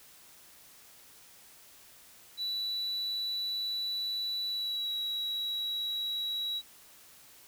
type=tone with pitch glide; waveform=sine; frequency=3951 to 3881 Hz; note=B7 to B7; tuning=0 to -31 cents; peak=-29 dBFS; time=2.37-6.62 s; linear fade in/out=50 ms; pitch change=-31 cents; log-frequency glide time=4.47-4.93 s; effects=tanh soft clip ceiling -30 dBFS + white hiss -56 dBFS RMS until 7.47 s